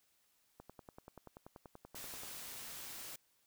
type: click train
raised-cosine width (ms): 1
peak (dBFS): -37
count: 18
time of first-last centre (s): 0.6-2.235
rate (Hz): 10.4
type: noise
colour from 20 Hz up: white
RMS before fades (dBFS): -48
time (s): 1.95-3.16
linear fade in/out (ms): 5
effects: white hiss -75 dBFS RMS until 3.46 s